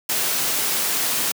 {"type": "noise", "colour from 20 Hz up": "white", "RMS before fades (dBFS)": -22, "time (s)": [0.09, 1.32], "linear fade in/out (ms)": 5, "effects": ["high-pass 150 Hz 12 dB/octave"]}